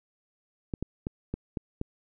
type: clicks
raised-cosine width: 3 ms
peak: -18 dBFS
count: 6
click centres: 0.738 / 0.826 / 1.069 / 1.34 / 1.572 / 1.814 s
effects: none